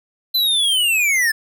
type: linear sweep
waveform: square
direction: down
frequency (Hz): 4073 to 1719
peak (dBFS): -15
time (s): 0.34-1.32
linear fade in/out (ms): 10
effects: none